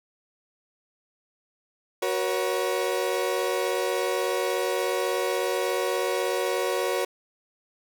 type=chord; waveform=35% pulse; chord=F# major; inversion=none; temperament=equal with one note detuned; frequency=370 / 477.9 / 554.4 Hz; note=F#4 / A#4 / C#5; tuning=0 / +43 / 0 cents; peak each=-27 dBFS; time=2.02-7.05 s; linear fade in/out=5 ms; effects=none